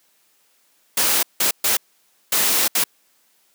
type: noise bursts at uneven times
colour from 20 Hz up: white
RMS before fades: -18 dBFS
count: 5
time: 0.97-1.23 / 1.4-1.51 / 1.64-1.77 / 2.32-2.68 / 2.75-2.84 s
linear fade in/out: 5 ms
effects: white hiss -61 dBFS RMS until 3.54 s + high-pass 200 Hz 12 dB/octave